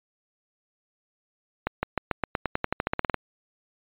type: accelerating click train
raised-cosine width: 0.5 ms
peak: -9 dBFS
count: 17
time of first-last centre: 1.67-3.143 s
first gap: 160 ms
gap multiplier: 0.92
effects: resampled to 8000 Hz